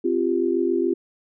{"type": "chord", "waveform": "sine", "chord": "C suspended fourth", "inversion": "none", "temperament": "equal with one note detuned", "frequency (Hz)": [261.6, 344.8, 392], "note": ["C4", "F4", "G4"], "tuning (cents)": [0, -22, 0], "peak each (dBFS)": [-26, -21, -24], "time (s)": [0.04, 0.94], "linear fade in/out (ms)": 10, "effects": []}